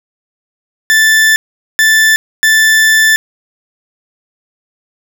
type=tone bursts at uneven times; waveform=40% pulse; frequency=1760 Hz; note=A6; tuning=in tune; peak=-5 dBFS; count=3; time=0.9-1.36 / 1.79-2.16 / 2.43-3.16 s; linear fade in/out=0 ms; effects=none